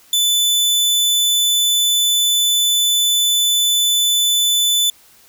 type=tone; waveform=sawtooth; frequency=3500 Hz; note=A7; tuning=10 cents flat; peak=-10 dBFS; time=0.13-4.9 s; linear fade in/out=2 ms; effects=white hiss -49 dBFS RMS until 5.28 s